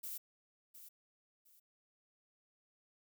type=noise with echo; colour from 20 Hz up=violet; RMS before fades=-44 dBFS; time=0.03-0.18 s; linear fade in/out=10 ms; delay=710 ms; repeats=2; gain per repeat=-11 dB; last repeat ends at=1.6 s; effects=none